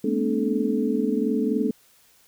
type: tone cluster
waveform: sine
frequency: 211.5 / 232.5 / 255.4 / 296 / 433.3 Hz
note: G#3 / A#3 / C4 / D4 / A4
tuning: +32 / -4 / -42 / +14 / -27 cents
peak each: -27 dBFS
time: 0.04-1.71 s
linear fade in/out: 5 ms
effects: white hiss -58 dBFS RMS until 2.27 s